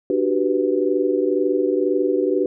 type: chord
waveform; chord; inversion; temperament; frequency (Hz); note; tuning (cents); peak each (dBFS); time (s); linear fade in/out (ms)
sine; G major seventh; second; equal with one note detuned; 297.6 / 370 / 392 / 493.9; D4 / F#4 / G4 / B4; +23 / 0 / 0 / 0; -23 / -21 / -22 / -23; 0.1-2.46; 2
effects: none